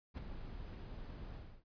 brown noise with ADSR envelope, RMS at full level -39 dBFS, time 0.14-1.64 s, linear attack 37 ms, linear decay 12 ms, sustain -8 dB, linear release 300 ms, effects resampled to 11025 Hz

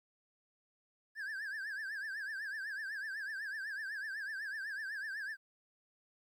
triangle tone with vibrato, 1661.2 Hz, G#6, in tune, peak -37 dBFS, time 1.15-5.37 s, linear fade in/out 50 ms, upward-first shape triangle, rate 8 Hz, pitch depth 160 cents each way, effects 13-bit

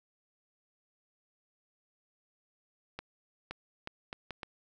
accelerating click train, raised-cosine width 0.3 ms, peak -23 dBFS, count 6, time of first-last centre 2.99-4.432 s, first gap 520 ms, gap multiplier 0.7, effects none

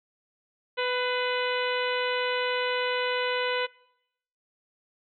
harmonic tone with a mistuned harmonic, 497.3 Hz, B4, 12 cents sharp, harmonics 1 / 2 / 3 / 4 / 5 / 6 / 7 / 8, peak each -28 / -33 / -33 / -35 / -36 / -36 / -41 / -41 dBFS, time 0.77-3.67 s, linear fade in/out 20 ms, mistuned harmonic 4, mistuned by +35 cents, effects noise-tail reverb RT60 0.8 s tail -23 dB re dry

